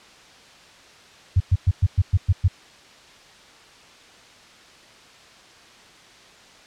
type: tone bursts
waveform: sine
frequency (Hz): 92.5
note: F#2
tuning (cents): 0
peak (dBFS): -12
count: 8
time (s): 1.36-2.482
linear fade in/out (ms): 10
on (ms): 44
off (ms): 110
effects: white hiss -48 dBFS RMS until 6.66 s + low-pass 5000 Hz 12 dB/octave